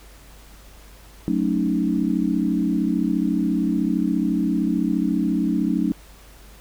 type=chord; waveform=sine; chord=D# half-diminished seventh; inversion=first; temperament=equal; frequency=185 / 220 / 277.2 / 311.1 Hz; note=F#3 / A3 / C#4 / D#4; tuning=0 / 0 / 0 / 0 cents; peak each=-24 dBFS; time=1.28-5.92 s; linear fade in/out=0 ms; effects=added 50 Hz sine -45 dBFS peak until 6.6 s + pink hiss -49 dBFS RMS until 6.6 s